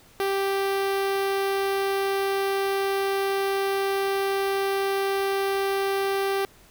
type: tone with notch filter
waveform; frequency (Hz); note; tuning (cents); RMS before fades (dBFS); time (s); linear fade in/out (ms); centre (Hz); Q
sawtooth; 392; G4; 0; -25; 0.2-6.45; 0; 7200; 1.3
effects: pink hiss -54 dBFS RMS until 6.7 s